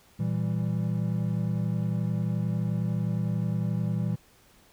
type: chord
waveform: triangle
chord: E diminished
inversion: second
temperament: equal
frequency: 116.54 / 164.81 / 196 Hz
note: Bb2 / E3 / G3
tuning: 0 / 0 / 0 cents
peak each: -27 / -27 / -30 dBFS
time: 0.19-4.16 s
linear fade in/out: 10 ms
effects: pink hiss -59 dBFS RMS until 4.72 s